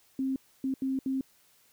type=tone bursts at uneven times; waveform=sine; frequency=265.8 Hz; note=C4; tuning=27 cents sharp; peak=-27 dBFS; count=4; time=0.19-0.36 / 0.64-0.74 / 0.82-0.99 / 1.06-1.21 s; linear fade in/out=2 ms; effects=white hiss -64 dBFS RMS until 1.72 s